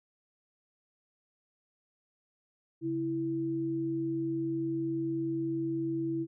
sine tone pair together, 138.59 / 329.6 Hz, C#3 / E4, 0 / 0 cents, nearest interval octave + minor third, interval 1500 cents, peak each -38 / -30 dBFS, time 2.81-6.27 s, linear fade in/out 50 ms, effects none

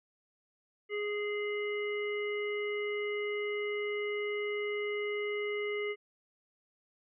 harmonic tone, 415.3 Hz, G#4, in tune, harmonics 1 / 3 / 5 / 7, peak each -33 / -47 / -38 / -47 dBFS, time 0.89-5.96 s, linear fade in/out 50 ms, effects none

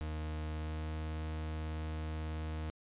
40% pulse tone with pitch glide, 77.5 to 78.31 Hz, D#2 to D#2, -6 to +12 cents, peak -36 dBFS, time 0.01-2.7 s, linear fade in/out 0 ms, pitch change +18 cents, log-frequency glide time 0.51-0.9 s, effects resampled to 8000 Hz

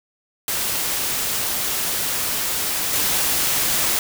white noise with level steps, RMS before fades -23 / -20 dBFS, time 0.48-3.99 s, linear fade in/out 2 ms, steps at 2.93 s, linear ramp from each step 5 ms, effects none

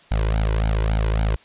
sawtooth tone with flanger, 54 Hz, A1, 32 cents flat, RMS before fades -20 dBFS, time 0.11-1.36 s, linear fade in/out 5 ms, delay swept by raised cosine 1.3 to 2.06 ms, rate 3.6 Hz, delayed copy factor +1, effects white hiss -51 dBFS RMS until 1.44 s + resampled to 8000 Hz

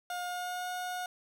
30% pulse tone with pitch glide, 714 to 724.8 Hz, F5 to F#5, +38 to -36 cents, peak -32 dBFS, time 0.1-1.06 s, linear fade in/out 2 ms, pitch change +26 cents, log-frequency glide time 0.24-0.7 s, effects none

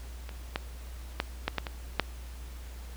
clicks, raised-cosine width 0.3 ms, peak -25 / -13 / -11 / -11 / -12 / -19 / -7 dBFS, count 7, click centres 0.292 / 0.559 / 1.201 / 1.48 / 1.583 / 1.668 / 1.997 s, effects added 60 Hz sine -40 dBFS peak until 2.96 s + pink hiss -52 dBFS RMS until 2.96 s

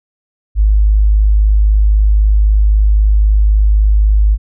sine tone, 51.91 Hz, G#1, in tune, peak -6 dBFS, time 0.55-4.38 s, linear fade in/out 50 ms, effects none

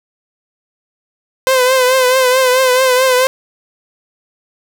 sawtooth tone with vibrato, 513 Hz, C5, 34 cents flat, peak -5 dBFS, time 1.47-3.27 s, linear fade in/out 0 ms, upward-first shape triangle, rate 4.6 Hz, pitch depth 60 cents each way, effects none

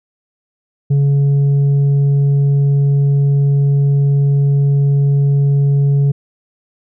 triangle tone with tanh clipping, 140.7 Hz, C#3, 26 cents sharp, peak -10 dBFS, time 0.9-6.12 s, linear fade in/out 10 ms, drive 8 dB, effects none

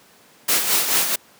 white noise with tremolo, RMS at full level -17 dBFS, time 0.48-1.16 s, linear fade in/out 10 ms, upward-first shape sine, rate 4.6 Hz, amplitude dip 55%, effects pink hiss -51 dBFS RMS until 1.39 s + high-pass 200 Hz 12 dB/octave

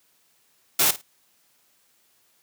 white noise with echo, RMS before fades -19 dBFS, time 0.79-0.91 s, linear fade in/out 5 ms, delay 53 ms, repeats 2, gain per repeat -15 dB, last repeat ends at 1.016 s, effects white hiss -64 dBFS RMS until 2.42 s + high-pass 100 Hz 12 dB/octave

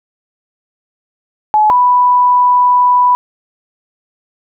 sine tone pair in turn, 853 / 988.1 Hz, G#5 / B5, +46 / +1 cents, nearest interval minor third, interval 255 cents, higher second, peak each -6 dBFS, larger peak neither, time 1.54-1.7 / 1.7-3.15 s, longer second, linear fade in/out 0 ms, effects none

